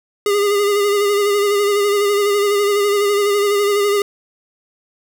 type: tone with vibrato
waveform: square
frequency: 407.6 Hz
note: G#4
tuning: 32 cents flat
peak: -14 dBFS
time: 0.26-4.02 s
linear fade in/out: 2 ms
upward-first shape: sine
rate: 12 Hz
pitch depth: 37 cents each way
effects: none